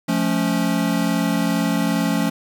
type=chord; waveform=square; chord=F augmented; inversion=none; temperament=equal with one note detuned; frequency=174.61 / 217 / 277.2 Hz; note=F3 / A3 / C#4; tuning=0 / -24 / 0 cents; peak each=-23 dBFS; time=0.08-2.3 s; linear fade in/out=10 ms; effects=8-bit